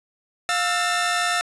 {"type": "tone cluster", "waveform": "sawtooth", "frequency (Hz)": [707, 1323, 1796], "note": ["F5", "E6", "A6"], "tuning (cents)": [21, 6, 35], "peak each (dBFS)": -21, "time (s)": [0.49, 1.41], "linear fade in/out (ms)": 0, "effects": ["resampled to 24000 Hz", "7-bit"]}